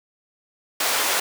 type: high-pass noise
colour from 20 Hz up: pink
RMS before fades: -22 dBFS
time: 0.8-1.2 s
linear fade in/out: 5 ms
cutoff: 680 Hz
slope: 12 dB/octave
effects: none